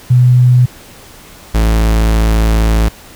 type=tone pair in turn; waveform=sine / 45% pulse; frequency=124.6 / 54.77 Hz; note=B2 / A1; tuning=+16 / -7 cents; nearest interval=octave + major second; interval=1423 cents; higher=first; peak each=-4 / -8 dBFS; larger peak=first; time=0.1-0.66 / 1.54-2.89 s; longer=second; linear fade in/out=10 ms; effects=pink hiss -37 dBFS RMS until 3.15 s